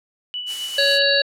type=tone with tremolo; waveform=sine; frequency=2960 Hz; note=F#7; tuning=in tune; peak=-24 dBFS; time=0.34-1.02 s; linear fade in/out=0 ms; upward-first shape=sine; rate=7.6 Hz; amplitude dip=45%
type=noise; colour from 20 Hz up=blue; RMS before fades=-29 dBFS; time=0.46-1 s; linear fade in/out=50 ms
type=harmonic tone; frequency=559 Hz; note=C#5; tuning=14 cents sharp; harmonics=1 / 3 / 5 / 7 / 8; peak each=-20 / -20 / -25 / -20 / -21 dBFS; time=0.78-1.22 s; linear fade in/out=5 ms
effects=low-pass 9000 Hz 12 dB/octave